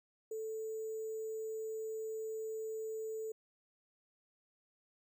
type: tone with sample-and-hold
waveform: sine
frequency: 440 Hz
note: A4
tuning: in tune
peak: -38 dBFS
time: 0.31-3.32 s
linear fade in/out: 5 ms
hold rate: 7350 Hz
effects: none